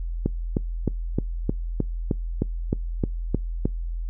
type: click train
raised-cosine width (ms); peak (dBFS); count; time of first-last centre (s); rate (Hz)
3; -8; 12; 0.26-3.655; 3.24
effects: noise-tail reverb RT60 0.2 s tail -26 dB re dry + added 42 Hz sine -26 dBFS peak until 4.09 s